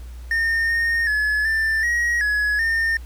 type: tone with pitch steps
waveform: triangle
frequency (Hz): 1825 / 1842 / 1707 / 1778 / 1897 / 1686 / 1818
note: A#6 / A#6 / G#6 / A6 / A#6 / G#6 / A#6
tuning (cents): -37 / -21 / +47 / +18 / +30 / +26 / -44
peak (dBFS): -16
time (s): 0.31-2.97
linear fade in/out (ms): 2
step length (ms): 380
effects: added 60 Hz sine -33 dBFS peak until 3.05 s + pink hiss -51 dBFS RMS until 3.05 s